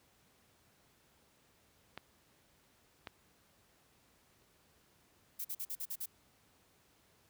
clicks, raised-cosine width 0.3 ms, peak -27 dBFS, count 2, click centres 1.976 / 3.072 s
violet noise bursts, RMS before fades -40 dBFS, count 7, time 5.39-6.06 s, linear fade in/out 10 ms, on 58 ms, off 44 ms
effects pink hiss -69 dBFS RMS until 7.29 s + high-pass 60 Hz 12 dB/octave

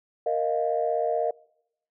sine chord, Bb suspended fourth, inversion none, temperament equal, 466.2 / 622.3 / 698.5 Hz, Bb4 / Eb5 / F5, 0 / 0 / 0 cents, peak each -27 / -26 / -27 dBFS, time 0.26-1.31 s, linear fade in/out 5 ms, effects noise-tail reverb RT60 0.8 s tail -25 dB re dry + tanh soft clip ceiling -13 dBFS

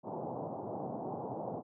white band-pass noise, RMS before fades -40 dBFS, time 0.03-1.63 s, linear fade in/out 50 ms, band 110 to 880 Hz, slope 48 dB/octave, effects none

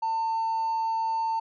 triangle tone with hard clipping, 899 Hz, A5, 37 cents sharp, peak -25 dBFS, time 0.02-1.4 s, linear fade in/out 10 ms, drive 4 dB, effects resampled to 16000 Hz

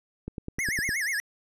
click train, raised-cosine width 3 ms, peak -21 dBFS, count 7, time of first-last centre 0.28-0.891 s, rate 9.82 Hz
square tone with vibrato, 1900 Hz, A#6, 33 cents sharp, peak -27 dBFS, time 0.59-1.2 s, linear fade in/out 0 ms, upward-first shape sine, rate 8.3 Hz, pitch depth 250 cents each way
effects resampled to 32000 Hz

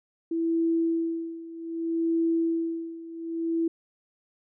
sine tone with tremolo, 330.6 Hz, E4, 5 cents sharp, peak -21 dBFS, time 0.31-3.68 s, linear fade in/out 5 ms, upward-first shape sine, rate 0.64 Hz, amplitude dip 85%, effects none

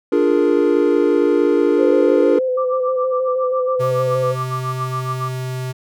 triangle chord, Bb dominant seventh, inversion first, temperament equal, 293.7 / 349.2 / 415.3 / 466.2 Hz, D4 / F4 / Ab4 / Bb4, 0 / 0 / 0 / 0 cents, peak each -16 dBFS, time 0.12-2.39 s, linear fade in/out 5 ms
sine tone with vibrato, 512 Hz, C5, 38 cents flat, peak -16 dBFS, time 1.77-4.36 s, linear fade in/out 50 ms, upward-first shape square, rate 6.3 Hz, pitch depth 20 cents each way
sine tone with tremolo, 1174.7 Hz, D6, in tune, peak -20 dBFS, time 2.57-5.29 s, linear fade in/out 10 ms, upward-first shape sine, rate 7.2 Hz, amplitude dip 95%
square tone, 128.6 Hz, C3, 30 cents flat, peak -23 dBFS, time 3.79-5.73 s, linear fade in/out 20 ms
effects none

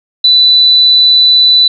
sine tone, 3982 Hz, B7, 14 cents sharp, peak -3 dBFS, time 0.24-1.68 s, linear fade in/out 5 ms, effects none

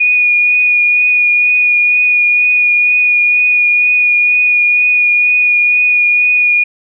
sine tone with vibrato, 2455 Hz, D#7, 24 cents flat, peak -7 dBFS, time 0-6.64 s, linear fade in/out 10 ms, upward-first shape triangle, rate 2.1 Hz, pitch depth 17 cents each way, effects none

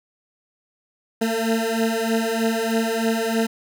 20% pulse beating tone pair, 223.8 / 227 Hz, A3 / A#3, +30 / -46 cents, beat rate 3.2 Hz, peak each -19 / -17 dBFS, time 1.21-3.47 s, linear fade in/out 10 ms, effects none

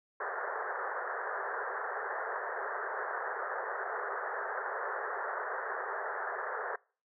white band-pass noise, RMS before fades -37 dBFS, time 0.2-6.76 s, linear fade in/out 5 ms, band 390 to 1800 Hz, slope 96 dB/octave, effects noise-tail reverb RT60 0.4 s tail -25 dB re dry

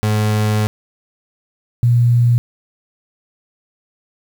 35% pulse / sine tone pair in turn, 106.7 / 119.77 Hz, G#2 / A#2, +47 / +47 cents, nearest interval major second, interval 200 cents, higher second, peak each -12 / -9 dBFS, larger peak second, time 0.03-0.67 / 1.83-2.38 s, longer first, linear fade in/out 0 ms, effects 7-bit

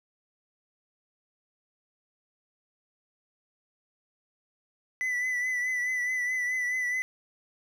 triangle tone with vibrato, 1993 Hz, B6, 15 cents sharp, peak -25 dBFS, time 5.01-7.02 s, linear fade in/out 0 ms, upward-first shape triangle, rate 4.7 Hz, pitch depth 42 cents each way, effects none

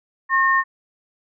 sine tone pair together, 1078 / 1827.6 Hz, C#6 / A#6, -49 / -35 cents, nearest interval major sixth, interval 914 cents, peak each -17 / -17 dBFS, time 0.29-0.64 s, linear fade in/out 50 ms, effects none

